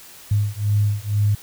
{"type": "beating tone pair", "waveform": "sine", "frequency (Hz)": [102.7, 104.8], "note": ["G#2", "G#2"], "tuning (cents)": [-19, 16], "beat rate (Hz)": 2.1, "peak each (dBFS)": -20, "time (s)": [0.31, 1.35], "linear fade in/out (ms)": 5, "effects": ["white hiss -43 dBFS RMS until 1.42 s"]}